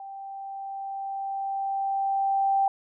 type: tone with level ramp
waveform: sine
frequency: 784 Hz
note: G5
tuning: in tune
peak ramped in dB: -37 to -19 dBFS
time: 0-2.68 s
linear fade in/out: 2 ms
effects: none